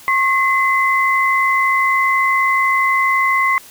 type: tone pair together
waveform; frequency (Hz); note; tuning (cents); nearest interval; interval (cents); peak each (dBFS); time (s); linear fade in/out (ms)
sine; 1084 / 2043; C#6 / C7; -39 / -42; major seventh; 1097; -15; 0.08-3.58; 0
effects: white hiss -41 dBFS RMS until 3.7 s